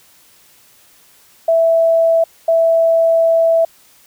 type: tone pair in turn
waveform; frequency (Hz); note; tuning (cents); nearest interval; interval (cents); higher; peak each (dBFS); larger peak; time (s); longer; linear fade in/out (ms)
sine; 659.3 / 659.3; E5 / E5; 0 / 0; unison; 0; neither; -9; neither; 1.48-2.24 / 2.48-3.65; second; 5
effects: white hiss -49 dBFS RMS until 4.06 s